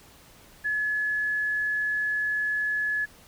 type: tone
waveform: sine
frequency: 1705 Hz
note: G#6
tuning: 45 cents sharp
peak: -24 dBFS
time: 0.64-3.06 s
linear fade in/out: 20 ms
effects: pink hiss -53 dBFS RMS until 3.27 s